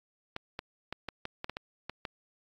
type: clicks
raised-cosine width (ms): 0.3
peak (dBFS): -20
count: 10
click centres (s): 0.364 / 0.591 / 0.926 / 1.087 / 1.254 / 1.444 / 1.496 / 1.569 / 1.896 / 2.052
effects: AAC 48 kbps